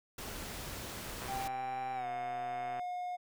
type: noise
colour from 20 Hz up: pink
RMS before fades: -43 dBFS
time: 0.18-1.48 s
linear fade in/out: 5 ms
type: click train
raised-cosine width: 0.5 ms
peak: -31 dBFS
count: 201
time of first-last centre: 1.22-2.795 s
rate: 127 Hz
type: tone with pitch glide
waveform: triangle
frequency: 784 to 718.9 Hz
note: G5 to F5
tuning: 0 to +50 cents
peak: -34 dBFS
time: 1.28-3.17 s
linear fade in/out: 20 ms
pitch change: -150 cents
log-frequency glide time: 1.94-2.07 s
effects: none